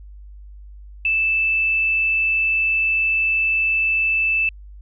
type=tone; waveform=sine; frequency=2637 Hz; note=E7; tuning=in tune; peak=-16 dBFS; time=1.05-4.49 s; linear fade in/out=2 ms; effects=added 50 Hz sine -37 dBFS peak until 4.81 s